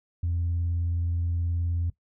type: tone with vibrato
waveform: sine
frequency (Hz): 85.5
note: F2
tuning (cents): -36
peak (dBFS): -23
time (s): 0.23-1.9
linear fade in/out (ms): 5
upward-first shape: sine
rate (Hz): 19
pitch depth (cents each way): 19
effects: noise-tail reverb RT60 0.1 s tail -18 dB re dry + tanh soft clip ceiling -21 dBFS